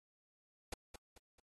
pink noise with echo, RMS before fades -42 dBFS, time 0.72-0.74 s, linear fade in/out 5 ms, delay 220 ms, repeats 3, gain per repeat -8 dB, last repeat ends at 1.4 s, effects AAC 32 kbps

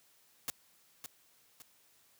white noise with echo, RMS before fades -36 dBFS, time 0.48-0.5 s, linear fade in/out 0 ms, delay 560 ms, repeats 2, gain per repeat -8 dB, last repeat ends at 1.62 s, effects white hiss -67 dBFS RMS until 2.19 s + high-pass 60 Hz 12 dB/octave

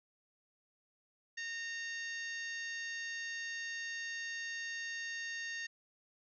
harmonic tone, 920 Hz, A#5, 23 cents flat, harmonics 2 / 3 / 4 / 5 / 6 / 7, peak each -40 / -49 / -52 / -52 / -54 / -51 dBFS, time 1.37-5.67 s, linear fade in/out 10 ms, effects none

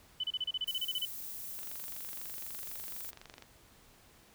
sine tone bursts, 3001 Hz, F#7, 24 cents sharp, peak -31 dBFS, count 13, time 0.2-1.053 s, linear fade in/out 5 ms, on 37 ms, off 31 ms
violet noise, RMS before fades -43 dBFS, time 0.67-3.11 s, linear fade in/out 10 ms
click train, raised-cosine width 0.2 ms, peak -31 dBFS, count 45, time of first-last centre 1.59-3.423 s, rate 24 Hz
effects pink hiss -61 dBFS RMS until 4.34 s

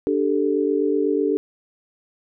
sine chord, D suspended fourth, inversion none, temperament equal, 293.7 / 392 / 440 Hz, D4 / G4 / A4, 0 / 0 / 0 cents, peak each -22 dBFS, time 0.07-1.37 s, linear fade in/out 0 ms, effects none

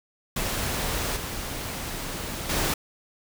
pink noise with level steps, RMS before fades -28 / -33 / -25 dBFS, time 0.36-2.74 s, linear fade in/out 5 ms, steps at 1.16 / 2.49 s, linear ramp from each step 10 ms, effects none

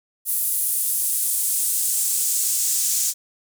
pink noise with high-pass filter sweep, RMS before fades -22 dBFS, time 0.25-3.14 s, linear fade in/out 50 ms, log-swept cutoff 11000 to 6900 Hz, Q 1.8, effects none

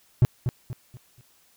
triangle tone with echo, 123.47 Hz, B2, in tune, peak -10 dBFS, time 0.22-0.25 s, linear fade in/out 0 ms, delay 240 ms, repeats 4, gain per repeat -9 dB, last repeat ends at 1.21 s, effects white hiss -61 dBFS RMS until 1.56 s

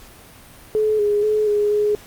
sine tone with pitch steps, 429.9 / 413.7 / 427 / 415.4 / 418.3 Hz, A4 / G#4 / G#4 / G#4 / G#4, -40 / -7 / +48 / 0 / +12 cents, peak -15 dBFS, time 0.75-1.95 s, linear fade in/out 0 ms, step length 240 ms, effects pink hiss -44 dBFS RMS until 2.06 s + Opus 48 kbps

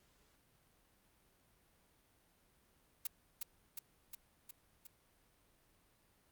blue noise with echo, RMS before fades -37 dBFS, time 3.05-3.07 s, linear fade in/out 5 ms, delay 360 ms, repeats 5, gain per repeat -3 dB, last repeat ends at 4.87 s, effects pink hiss -72 dBFS RMS until 6.31 s + Opus 48 kbps

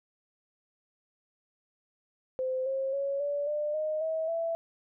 sine tone with pitch steps, 517 / 535.9 / 555.4 / 575.6 / 596.6 / 618.4 / 640.9 / 664.3 Hz, C5 / C5 / C#5 / D5 / D5 / D#5 / E5 / E5, -21 / +41 / +3 / -35 / +27 / -11 / -49 / +13 cents, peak -28 dBFS, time 2.39-4.55 s, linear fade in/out 0 ms, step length 270 ms, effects none

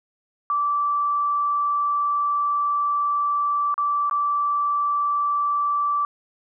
sine tone with dropouts, 1163 Hz, D6, 17 cents flat, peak -19 dBFS, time 0.5-6.05 s, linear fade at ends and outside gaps 1 ms, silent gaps 3.742-3.779 / 4.097-4.111 s, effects none

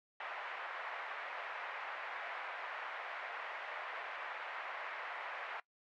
white band-pass noise, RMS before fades -44 dBFS, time 0.2-5.6 s, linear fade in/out 2 ms, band 600 to 2100 Hz, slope 24 dB/octave, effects noise-tail reverb RT60 0.1 s tail -21 dB re dry + MP3 96 kbps

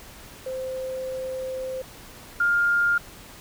sine tone pair in turn, 520 / 1407.2 Hz, C5 / F6, -11 / +13 cents, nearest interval octave + perfect fourth, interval 1724 cents, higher second, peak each -28 / -18 dBFS, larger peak second, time 0.46-1.82 / 2.4-2.98 s, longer first, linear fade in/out 5 ms, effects pink hiss -45 dBFS RMS until 3.4 s

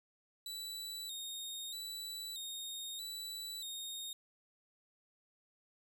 sawtooth tone with vibrato, 3827 Hz, A#7, 45 cents sharp, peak -39 dBFS, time 0.46-4.13 s, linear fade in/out 2 ms, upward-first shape square, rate 0.79 Hz, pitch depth 56 cents each way, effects none

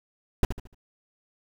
brown noise with echo, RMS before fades -18 dBFS, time 0.43-0.45 s, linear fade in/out 2 ms, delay 74 ms, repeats 4, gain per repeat -9 dB, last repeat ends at 0.746 s, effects none

